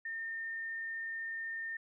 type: tone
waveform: sine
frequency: 1816 Hz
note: A#6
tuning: 46 cents flat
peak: -37 dBFS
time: 0.05-1.77 s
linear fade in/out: 5 ms
effects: none